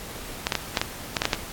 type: clicks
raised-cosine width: 0.2 ms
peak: -4 dBFS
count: 9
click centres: 0.469 / 0.522 / 0.553 / 0.772 / 0.815 / 1.168 / 1.219 / 1.254 / 1.332 s
effects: pink hiss -38 dBFS RMS until 1.52 s + AAC 64 kbps